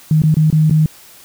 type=tone with dropouts; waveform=sine; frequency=155.56 Hz; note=D#3; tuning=in tune; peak=-8 dBFS; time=0.11-0.86 s; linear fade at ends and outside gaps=2 ms; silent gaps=0.22-0.236 / 0.343-0.368 / 0.502-0.526 / 0.698-0.709 s; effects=white hiss -42 dBFS RMS until 1.24 s